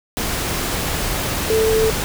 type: tone in noise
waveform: sine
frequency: 441.8 Hz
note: A4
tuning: 7 cents sharp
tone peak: -14 dBFS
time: 1.5-1.9 s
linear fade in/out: 0 ms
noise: pink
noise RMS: -22 dBFS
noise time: 0.17-2.04 s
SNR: +5 dB
effects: none